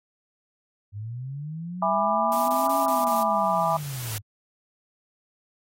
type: linear two-way sweep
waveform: sine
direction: up then down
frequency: 98.5 to 277.2 to 98.5 Hz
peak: -31 dBFS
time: 0.92-4.22 s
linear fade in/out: 50 ms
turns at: 2.78 s
type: chord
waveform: sine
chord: E dominant seventh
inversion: none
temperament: just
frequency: 659.3 / 824.1 / 988.9 / 1186.7 Hz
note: E5 / G#5 / B5 / D6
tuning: 0 / -14 / +2 / +18 cents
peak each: -26 dBFS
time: 1.82-3.77 s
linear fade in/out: 5 ms
type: noise bursts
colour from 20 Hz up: blue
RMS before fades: -35 dBFS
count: 5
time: 2.32-3.228 s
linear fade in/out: 0 ms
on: 160 ms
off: 27 ms
type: noise with exponential growth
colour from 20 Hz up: white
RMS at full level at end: -33 dBFS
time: 2.57-4.18 s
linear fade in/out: 0 ms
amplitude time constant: 350 ms
effects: AAC 48 kbps